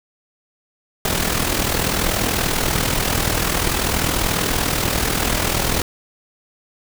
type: noise with amplitude modulation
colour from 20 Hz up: pink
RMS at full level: -17 dBFS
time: 1.05-5.82 s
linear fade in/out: 2 ms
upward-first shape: sine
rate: 40.5 Hz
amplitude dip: 60%
effects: none